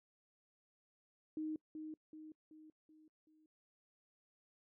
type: tone with echo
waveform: sine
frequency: 311.1 Hz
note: D#4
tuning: in tune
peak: -38 dBFS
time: 1.37-1.56 s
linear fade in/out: 2 ms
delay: 380 ms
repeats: 5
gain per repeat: -6 dB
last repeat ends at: 3.46 s
effects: noise-tail reverb RT60 0.1 s tail -25 dB re dry